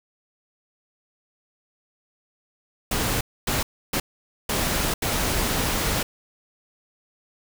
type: noise bursts at uneven times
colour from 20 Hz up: pink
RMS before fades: -24 dBFS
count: 5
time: 2.91-3.21 / 3.47-3.63 / 3.93-4 / 4.49-4.94 / 5.02-6.03 s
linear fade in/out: 5 ms
effects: none